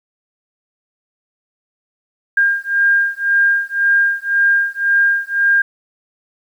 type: beating tone pair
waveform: sine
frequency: 1606 / 1607.9 Hz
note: G6 / G6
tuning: +41 / +44 cents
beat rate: 1.9 Hz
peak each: -15 dBFS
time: 2.37-5.62 s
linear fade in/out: 5 ms
effects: 8-bit